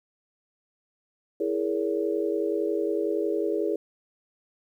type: chord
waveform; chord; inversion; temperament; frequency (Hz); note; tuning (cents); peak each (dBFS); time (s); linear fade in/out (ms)
sine; A# half-diminished seventh; second; equal with one note detuned; 329.6 / 415.3 / 466.2 / 566; E4 / G#4 / A#4 / C#5; 0 / 0 / 0 / +36; -29 / -27 / -31 / -33; 1.4-3.76; 5
effects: 10-bit